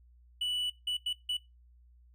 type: tone bursts at uneven times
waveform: triangle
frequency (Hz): 2960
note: F#7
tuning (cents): 0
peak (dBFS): -28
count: 4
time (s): 0.41-0.7 / 0.87-0.97 / 1.06-1.13 / 1.29-1.37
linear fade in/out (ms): 5
effects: noise-tail reverb RT60 0.2 s tail -18 dB re dry + added 60 Hz sine -57 dBFS peak until 2.14 s